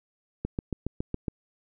click train, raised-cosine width 3 ms, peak -16 dBFS, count 7, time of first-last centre 0.45-1.282 s, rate 7.21 Hz, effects none

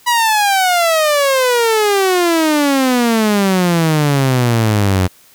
sawtooth exponential sweep, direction down, 980 to 90.1 Hz, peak -7 dBFS, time 0.06-5.08 s, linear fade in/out 20 ms, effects white hiss -47 dBFS RMS until 5.34 s

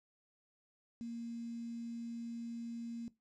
sine tone with quantisation, 233.1 Hz, A#3, in tune, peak -40 dBFS, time 1.01-3.08 s, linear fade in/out 0 ms, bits 10, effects noise-tail reverb RT60 0.2 s tail -18 dB re dry + low-pass 6000 Hz 12 dB/octave

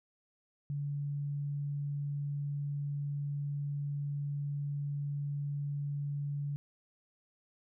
sine tone, 143.5 Hz, D3, 40 cents flat, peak -33 dBFS, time 0.7-6.56 s, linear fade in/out 0 ms, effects none

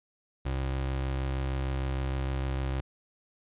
30% pulse tone, 66.5 Hz, C2, 29 cents sharp, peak -26 dBFS, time 0.45-2.81 s, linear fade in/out 10 ms, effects resampled to 8000 Hz

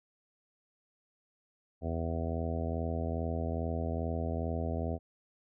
harmonic tone, 82.4 Hz, E2, in tune, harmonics 1 / 2 / 3 / 4 / 5 / 6 / 7 / 8 / 9, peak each -34 / -40 / -39 / -45 / -43 / -43 / -45 / -41 / -46 dBFS, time 1.81-4.99 s, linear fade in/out 50 ms, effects none

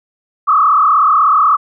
sine tone with frequency modulation, 1207 Hz, D6, 47 cents sharp, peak -7 dBFS, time 0.47-1.57 s, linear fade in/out 20 ms, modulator 36.3 Hz, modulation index 2.5, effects none

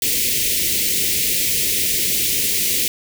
white band-stop noise, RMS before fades -19 dBFS, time 0.02-2.88 s, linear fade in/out 2 ms, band 500 to 2000 Hz, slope 48 dB/octave, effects none

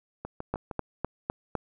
two click trains, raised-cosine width 1 ms, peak -21 / -14 dBFS, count 4 / 5, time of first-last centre 0.25-0.712 / 0.54-1.553 s, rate 6.49 / 3.95 Hz, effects none

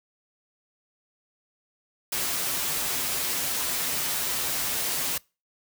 white noise with comb filter, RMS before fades -28 dBFS, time 2.12-5.18 s, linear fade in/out 5 ms, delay 9.4 ms, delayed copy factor -0.5, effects noise-tail reverb RT60 0.3 s tail -25 dB re dry + high-pass 60 Hz 12 dB/octave

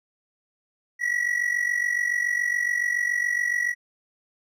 triangle tone with amplitude modulation, 1932 Hz, B6, 39 cents flat, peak -17 dBFS, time 0.99-3.75 s, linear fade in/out 50 ms, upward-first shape sine, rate 47.1 Hz, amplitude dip 75%, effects none

